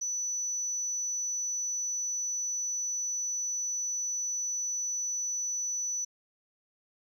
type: tone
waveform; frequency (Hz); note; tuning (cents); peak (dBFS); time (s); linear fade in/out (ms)
sine; 5960; F#8; +12; -29; 0.01-6.05; 10
effects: tanh soft clip ceiling -25 dBFS + 11-bit